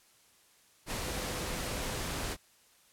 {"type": "tone in noise", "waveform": "sine", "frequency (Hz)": 504, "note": "B4", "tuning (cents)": 35, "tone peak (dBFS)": -46, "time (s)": [1.02, 2.02], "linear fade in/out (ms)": 50, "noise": "pink", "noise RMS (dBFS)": -36, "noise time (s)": [0.86, 2.37], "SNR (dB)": -13, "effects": ["white hiss -64 dBFS RMS until 2.92 s", "low-pass 12000 Hz 12 dB/octave"]}